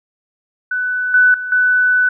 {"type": "tone with level steps", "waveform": "sine", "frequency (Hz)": 1495, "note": "F#6", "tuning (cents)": 17, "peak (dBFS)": [-16, -7, -21, -10], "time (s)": [0.71, 2.09], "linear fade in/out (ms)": 5, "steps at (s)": [1.14, 1.34, 1.52], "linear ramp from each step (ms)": 2, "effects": []}